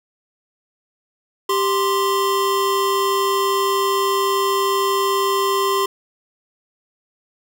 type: tone pair together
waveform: square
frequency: 392.6 / 1044.8 Hz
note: G4 / C6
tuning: +3 / -3 cents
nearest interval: octave + perfect fourth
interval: 1694 cents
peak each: -20 dBFS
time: 1.49-5.86 s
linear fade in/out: 5 ms
effects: none